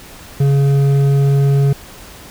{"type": "tone with hard clipping", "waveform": "sine", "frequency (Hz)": 139.3, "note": "C#3", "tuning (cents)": 9, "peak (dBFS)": -11, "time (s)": [0.4, 1.73], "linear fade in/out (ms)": 5, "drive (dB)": 7, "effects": ["pink hiss -37 dBFS RMS until 2.3 s"]}